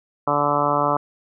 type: harmonic tone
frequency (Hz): 145.4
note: D3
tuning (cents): -17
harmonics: 1 / 2 / 3 / 4 / 5 / 6 / 7 / 8 / 9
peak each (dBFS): -30 / -28 / -29 / -24 / -26 / -26 / -24 / -24 / -26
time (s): 0.27-0.97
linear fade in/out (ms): 5
effects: none